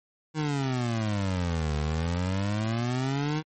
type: exponential two-way sweep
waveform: 25% pulse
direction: down then up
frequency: 158 to 73.42 to 158 Hz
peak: -22 dBFS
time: 0.34-3.43 s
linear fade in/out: 50 ms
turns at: 1.77 s
effects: MP3 32 kbps